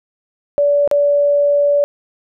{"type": "tone with dropouts", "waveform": "sine", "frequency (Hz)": 576, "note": "D5", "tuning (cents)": -34, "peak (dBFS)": -10, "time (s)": [0.58, 1.84], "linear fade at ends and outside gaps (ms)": 0, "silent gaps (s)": [0.876, 0.913], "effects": []}